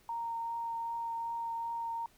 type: tone with vibrato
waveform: sine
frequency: 925 Hz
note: A#5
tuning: 14 cents flat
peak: -34 dBFS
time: 0.09-2.06 s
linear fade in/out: 2 ms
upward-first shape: triangle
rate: 2.6 Hz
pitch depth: 11 cents each way
effects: pink hiss -65 dBFS RMS until 2.17 s